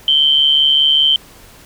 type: tone with amplitude modulation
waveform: sine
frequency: 3109 Hz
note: G7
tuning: 15 cents flat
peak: -6 dBFS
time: 0.08-1.16 s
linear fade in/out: 2 ms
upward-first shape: sine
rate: 145 Hz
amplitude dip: 60%
effects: pink hiss -42 dBFS RMS until 1.65 s